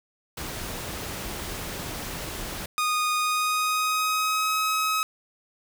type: noise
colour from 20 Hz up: pink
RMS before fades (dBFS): -34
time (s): 0.37-2.66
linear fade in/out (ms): 5
type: tone with pitch glide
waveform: sawtooth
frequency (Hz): 1234 to 1275.3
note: D#6 to D#6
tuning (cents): -15 to +42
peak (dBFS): -19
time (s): 2.78-5.03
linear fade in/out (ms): 0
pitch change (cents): +57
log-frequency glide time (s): 3.16-4.54
effects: none